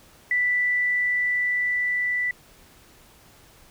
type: tone with level ramp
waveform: sine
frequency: 1975.5 Hz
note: B6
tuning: in tune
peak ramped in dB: -19 to -22 dBFS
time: 0.31-2.31 s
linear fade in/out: 2 ms
effects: pink hiss -53 dBFS RMS until 3.7 s